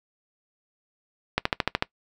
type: click train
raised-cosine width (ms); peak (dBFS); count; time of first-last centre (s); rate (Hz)
0.3; -5; 7; 1.38-1.824; 13.5
effects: noise-tail reverb RT60 0.1 s tail -22 dB re dry